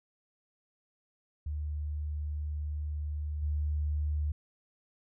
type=tone with level steps; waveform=sine; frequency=74.8 Hz; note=D2; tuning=32 cents sharp; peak=-32 / -28 dBFS; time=1.46-4.32 s; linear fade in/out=5 ms; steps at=3.42 s; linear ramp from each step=10 ms; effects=none